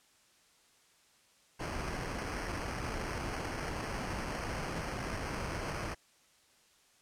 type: noise with sample-and-hold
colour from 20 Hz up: pink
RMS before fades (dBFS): -38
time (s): 1.59-5.95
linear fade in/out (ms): 20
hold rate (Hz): 3675
effects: white hiss -66 dBFS RMS until 7.01 s + low-pass 9000 Hz 12 dB/octave